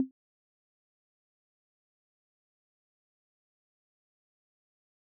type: tone with exponential decay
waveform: sine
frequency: 261.9 Hz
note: C4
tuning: 2 cents sharp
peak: -19 dBFS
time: 0-0.11 s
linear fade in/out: 1 ms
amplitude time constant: 22 ms
effects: none